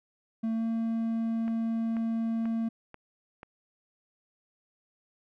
triangle tone with pitch glide, 224.5 to 227 Hz, A3 to A#3, +35 to -46 cents, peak -25 dBFS, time 0.43-2.69 s, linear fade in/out 10 ms, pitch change +19 cents, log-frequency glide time 0.55-0.63 s
click train, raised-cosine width 0.5 ms, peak -29 dBFS, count 5, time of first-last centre 1.48-3.431 s, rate 2.05 Hz
effects none

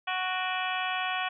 harmonic tone with a mistuned harmonic, 370 Hz, F#4, in tune, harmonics 2 / 3 / 4 / 5 / 6 / 7 / 8 / 9, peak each -33 / -35 / -36 / -37 / -38 / -38 / -39 / -40 dBFS, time 0.07-1.29 s, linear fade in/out 10 ms, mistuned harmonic 6, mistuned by +110 cents, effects none

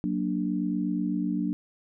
sine chord, Gb augmented, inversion none, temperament equal, 185 / 233.1 / 293.7 Hz, Gb3 / Bb3 / D4, 0 / 0 / 0 cents, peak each -29 / -31 / -29 dBFS, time 0.04-1.53 s, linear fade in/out 0 ms, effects none

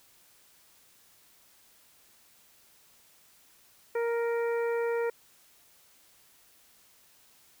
harmonic tone, 467.2 Hz, A#4, 4 cents sharp, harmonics 1 / 2 / 3 / 4 / 5, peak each -27 / -38 / -41 / -42 / -46 dBFS, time 3.95-5.1 s, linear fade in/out 5 ms, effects white hiss -61 dBFS RMS until 7.6 s

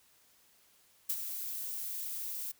violet noise with ADSR envelope, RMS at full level -31 dBFS, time 1.09-2.52 s, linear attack 10 ms, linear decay 46 ms, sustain -8 dB, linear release 11 ms, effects white hiss -66 dBFS RMS until 2.59 s

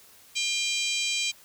harmonic tone with a mistuned harmonic, 790 Hz, G5, 13 cents sharp, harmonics 3 / 4 / 5 / 6 / 7 / 8 / 9 / 10, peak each -30 / -31 / -33 / -37 / -38 / -36 / -39 / -36 dBFS, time 0.35-1.32 s, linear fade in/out 20 ms, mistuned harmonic 3, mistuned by +29 cents, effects white hiss -54 dBFS RMS until 1.44 s

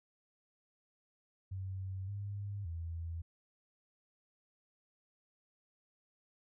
sine tone with pitch steps, 95 / 101 / 83.3 Hz, F#2 / G#2 / E2, +46 / -48 / +19 cents, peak -38 dBFS, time 1.51-3.22 s, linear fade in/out 10 ms, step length 570 ms, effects none

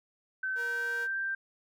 sine tone with pitch glide, 1534 to 1574.4 Hz, G6 to G6, -38 to +7 cents, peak -30 dBFS, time 0.43-1.35 s, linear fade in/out 5 ms, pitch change +45 cents, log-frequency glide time 0.59-1.18 s
sawtooth tone, 472.8 Hz, A#4, 24 cents sharp, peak -37 dBFS, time 0.55-1.08 s, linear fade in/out 50 ms
effects none

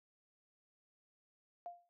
sine tone with exponential decay, 698.5 Hz, F5, in tune, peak -40 dBFS, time 1.66-1.89 s, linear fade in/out 0 ms, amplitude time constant 48 ms, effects noise-tail reverb RT60 0.1 s tail -18 dB re dry + high-pass 400 Hz 12 dB/octave

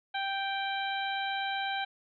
harmonic tone, 784 Hz, G5, in tune, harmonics 1 / 2 / 3 / 4 / 5, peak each -33 / -36 / -40 / -40 / -41 dBFS, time 0.14-1.85 s, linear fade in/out 10 ms, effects none

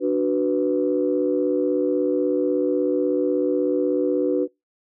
sine chord, B minor, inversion first, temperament equal, 293.7 / 370 / 493.9 Hz, D4 / F#4 / B4, 0 / 0 / 0 cents, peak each -22 dBFS, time 0-4.48 s, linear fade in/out 50 ms, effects noise-tail reverb RT60 0.2 s tail -25 dB re dry + tanh soft clip ceiling -9 dBFS

